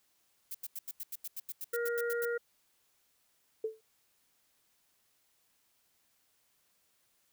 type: noise bursts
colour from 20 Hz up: violet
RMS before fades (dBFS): -40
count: 15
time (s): 0.51-2.254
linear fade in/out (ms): 5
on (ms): 36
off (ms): 86
type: harmonic tone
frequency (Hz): 472.1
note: A#4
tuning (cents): +22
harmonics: 1 / 3 / 4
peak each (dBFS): -32 / -38 / -45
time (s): 1.73-2.38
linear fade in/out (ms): 10
type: tone with exponential decay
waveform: sine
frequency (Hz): 440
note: A4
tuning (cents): 0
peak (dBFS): -28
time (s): 3.64-3.81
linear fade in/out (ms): 5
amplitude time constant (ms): 35
effects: white hiss -73 dBFS RMS until 7.32 s